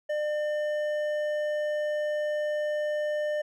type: tone with hard clipping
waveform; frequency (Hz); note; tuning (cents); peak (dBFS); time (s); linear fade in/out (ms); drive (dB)
triangle; 600; D5; +37; -28; 0.09-3.42; 10; 11
effects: none